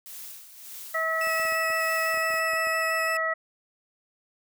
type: noise with tremolo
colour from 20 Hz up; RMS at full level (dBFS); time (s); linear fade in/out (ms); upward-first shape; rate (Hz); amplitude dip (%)
blue; -40; 0.06-2.39; 0; sine; 1.7; 65
type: harmonic tone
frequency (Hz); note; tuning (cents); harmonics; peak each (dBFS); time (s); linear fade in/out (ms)
646; E5; -35; 1 / 2 / 3; -30 / -29 / -27; 0.94-3.34; 10
type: tone with vibrato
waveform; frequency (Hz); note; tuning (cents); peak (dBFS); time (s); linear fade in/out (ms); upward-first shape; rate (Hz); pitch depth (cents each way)
sawtooth; 2600; E7; -24; -28; 1.21-3.17; 2; square; 5.9; 17
type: clicks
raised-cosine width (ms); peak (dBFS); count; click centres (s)
1; -31; 11; 1.272 / 1.398 / 1.453 / 1.523 / 1.703 / 2.143 / 2.174 / 2.305 / 2.341 / 2.535 / 2.671
effects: none